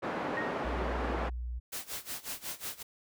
pink band-pass noise, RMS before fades -35 dBFS, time 0.02-1.3 s, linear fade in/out 20 ms, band 250 to 1400 Hz, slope 12 dB/octave
sine tone with exponential decay, 1864.7 Hz, A#6, in tune, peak -31 dBFS, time 0.37-0.69 s, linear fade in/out 2 ms, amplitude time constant 68 ms
sine tone, 60.2 Hz, B1, 44 cents flat, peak -34 dBFS, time 0.64-1.6 s, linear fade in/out 20 ms
white noise with tremolo, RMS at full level -37 dBFS, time 1.72-2.83 s, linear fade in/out 10 ms, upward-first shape sine, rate 5.5 Hz, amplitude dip 90%
effects none

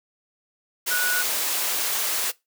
sine tone in noise, 1469 Hz, F#6, 13 cents flat, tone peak -23 dBFS, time 0.9-1.23 s, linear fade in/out 20 ms, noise white, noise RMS -25 dBFS, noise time 0.86-2.32 s, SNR -1 dB, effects noise-tail reverb RT60 0.2 s tail -21 dB re dry + high-pass 400 Hz 12 dB/octave

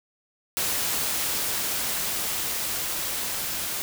white noise with level ramp, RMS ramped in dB -26 to -30 dBFS, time 0.57-3.82 s, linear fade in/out 0 ms, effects none

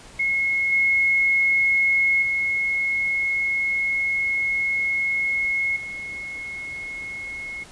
sine tone with level steps, 2170 Hz, C#7, 37 cents flat, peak -19 / -16 / -20 / -30 dBFS, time 0.19-7.64 s, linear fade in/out 10 ms, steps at 0.72 / 2.22 / 5.76 s, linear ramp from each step 5 ms, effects pink hiss -45 dBFS RMS until 7.71 s + resampled to 22050 Hz

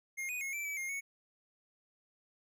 square tone with pitch steps, 2132 / 2482 / 2169 / 2333 / 2294 / 2130 / 2216 Hz, C7 / D#7 / C#7 / D7 / D7 / C7 / C#7, +32 / -5 / -38 / -12 / -41 / +30 / -1 cents, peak -37 dBFS, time 0.17-1.01 s, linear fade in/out 20 ms, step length 120 ms, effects none

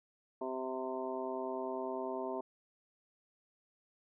harmonic tone with a mistuned harmonic, 130 Hz, C3, 11 cents flat, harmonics 2 / 3 / 4 / 5 / 6 / 7 / 8, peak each -44 / -40 / -48 / -41 / -55 / -44 / -48 dBFS, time 0.41-2.41 s, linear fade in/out 5 ms, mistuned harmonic 6, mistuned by -48 cents, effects none

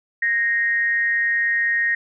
sine tone with frequency modulation, 1864.7 Hz, A#6, in tune, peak -17 dBFS, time 0.22-1.95 s, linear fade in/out 5 ms, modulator 213 Hz, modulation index 0.4, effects none

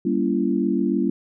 sine chord, G diminished seventh, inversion none, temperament just, 196 / 235.2 / 282.2 / 338.7 Hz, G3 / Bb3 / Db4 / Fb4, 0 / +16 / +31 / +47 cents, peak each -24 dBFS, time 0.05-1.1 s, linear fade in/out 5 ms, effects none

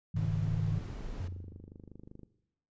sine chord, Ab suspended fourth, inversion none, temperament equal with one note detuned, 103.83 / 138.59 / 158.65 Hz, Ab2 / Db3 / Eb3, 0 / 0 / +34 cents, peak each -33 / -36 / -33 dBFS, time 0.14-0.79 s, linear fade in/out 10 ms
brown noise, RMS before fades -41 dBFS, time 0.16-1.28 s, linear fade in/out 5 ms
click train, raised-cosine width 3 ms, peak -36 dBFS, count 37, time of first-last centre 0.81-2.233 s, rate 25.3 Hz
sine tone with exponential decay, 89.5 Hz, F2, 43 cents sharp, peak -32 dBFS, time 1.2-2.08 s, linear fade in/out 0 ms, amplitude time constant 190 ms
effects noise-tail reverb RT60 0.8 s tail -17 dB re dry + resampled to 16000 Hz

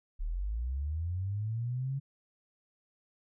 sine linear sweep, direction up, 34.65 to 139.4 Hz, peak -31 dBFS, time 0.19-2 s, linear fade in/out 20 ms, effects none

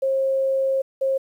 sine tone pair in turn, 536 / 536 Hz, C5 / C5, +42 / +42 cents, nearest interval unison, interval 0 cents, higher neither, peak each -18 dBFS, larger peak neither, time 0.02-0.82 / 1.01-1.18 s, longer first, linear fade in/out 10 ms, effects 9-bit

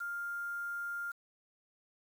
sine tone with quantisation, 1400 Hz, F6, 4 cents sharp, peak -36 dBFS, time 0-1.12 s, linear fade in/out 10 ms, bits 9, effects none

